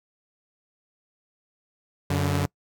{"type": "tone pair together", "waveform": "sawtooth", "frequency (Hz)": [92.5, 143.67], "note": ["F#2", "D3"], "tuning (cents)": [0, -38], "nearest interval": "minor sixth", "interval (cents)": 762, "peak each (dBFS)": -21, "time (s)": [2.1, 2.46], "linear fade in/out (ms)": 5, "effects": ["noise-tail reverb RT60 0.1 s tail -25 dB re dry"]}